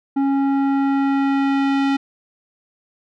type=tone with low-pass filter sweep; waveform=square; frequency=275 Hz; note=C#4; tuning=14 cents flat; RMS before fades=-18 dBFS; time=0.16-1.97 s; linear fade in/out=10 ms; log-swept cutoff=800 to 3400 Hz; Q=0.87; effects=none